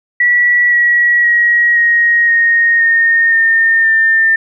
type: tone with pitch steps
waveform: sine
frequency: 1943 / 1921.8 / 1900.8 / 1880.1 / 1859.5 / 1839.3 / 1819.2 / 1799.3 Hz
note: B6 / B6 / A#6 / A#6 / A#6 / A#6 / A#6 / A6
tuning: -29 / -48 / +33 / +14 / -5 / -24 / -43 / +38 cents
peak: -7 dBFS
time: 0.2-4.36 s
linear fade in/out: 5 ms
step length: 520 ms
effects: none